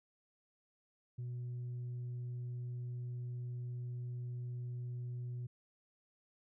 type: tone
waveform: sine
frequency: 122.6 Hz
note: B2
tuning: 12 cents flat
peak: -37 dBFS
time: 1.18-5.47 s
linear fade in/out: 10 ms
effects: tanh soft clip ceiling -38 dBFS